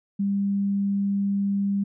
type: tone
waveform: sine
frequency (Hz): 199.2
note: G3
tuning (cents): +28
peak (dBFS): -21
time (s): 0.19-1.84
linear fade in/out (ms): 10
effects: none